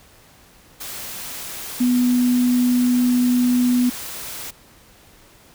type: tone in noise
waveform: sine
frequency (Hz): 246.9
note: B3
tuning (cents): 0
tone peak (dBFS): -14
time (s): 1.8-3.9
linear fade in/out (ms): 10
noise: white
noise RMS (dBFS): -32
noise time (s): 0.8-4.51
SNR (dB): +15
effects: pink hiss -50 dBFS RMS until 5.54 s